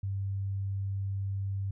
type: tone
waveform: sine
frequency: 98 Hz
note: G2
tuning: in tune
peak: -30 dBFS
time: 0.03-1.71 s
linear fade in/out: 5 ms
effects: none